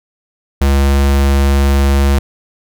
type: tone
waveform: square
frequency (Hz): 69.3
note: C#2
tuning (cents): 0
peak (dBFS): -9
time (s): 0.61-2.19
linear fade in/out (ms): 5
effects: none